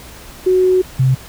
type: tone pair in turn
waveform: sine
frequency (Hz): 370 / 130.81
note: F#4 / C3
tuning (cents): 0 / 0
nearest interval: octave + tritone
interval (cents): 1800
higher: first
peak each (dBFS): -9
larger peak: neither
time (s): 0.46-0.82 / 0.99-1.15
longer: first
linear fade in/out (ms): 10
effects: added 60 Hz sine -42 dBFS peak until 1.28 s + pink hiss -37 dBFS RMS until 1.28 s